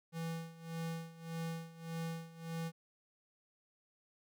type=tone with tremolo; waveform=square; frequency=164.81 Hz; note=E3; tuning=in tune; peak=-38 dBFS; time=0.12-2.72 s; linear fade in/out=50 ms; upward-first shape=sine; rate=1.7 Hz; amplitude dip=85%; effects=none